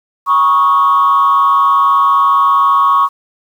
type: tone with frequency modulation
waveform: sine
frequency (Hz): 1108.7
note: C#6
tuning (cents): 0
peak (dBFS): -6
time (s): 0.26-3.09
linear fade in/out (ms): 50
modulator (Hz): 144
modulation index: 0.64
effects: tanh soft clip ceiling -3 dBFS + 7-bit